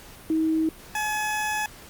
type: tone pair in turn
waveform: sine / 20% pulse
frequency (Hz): 318.6 / 850.6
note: D#4 / G#5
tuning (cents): +41 / +41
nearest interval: octave + perfect fourth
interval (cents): 1700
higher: second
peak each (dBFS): -20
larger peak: neither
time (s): 0.3-0.69 / 0.95-1.66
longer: second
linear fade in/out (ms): 2
effects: pink hiss -46 dBFS RMS until 1.89 s + Opus 48 kbps